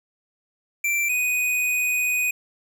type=tone pair in turn; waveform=square; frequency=2349 / 2489 Hz; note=D7 / D#7; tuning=0 / 0 cents; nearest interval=minor second; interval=100 cents; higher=second; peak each=-21 dBFS; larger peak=neither; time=0.84-1.09 / 1.09-2.31 s; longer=second; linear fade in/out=5 ms; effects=none